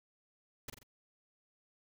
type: noise with echo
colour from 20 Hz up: pink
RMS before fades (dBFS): -42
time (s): 0.68-0.7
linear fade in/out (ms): 5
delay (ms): 44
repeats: 3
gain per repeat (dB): -6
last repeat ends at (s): 0.832
effects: none